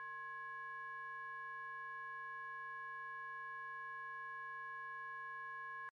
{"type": "ring-modulated tone", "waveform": "triangle", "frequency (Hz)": 302.9, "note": "D#4", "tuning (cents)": -46, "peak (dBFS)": -40, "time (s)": [0, 5.89], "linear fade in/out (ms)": 0, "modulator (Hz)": 1370, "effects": ["MP3 48 kbps"]}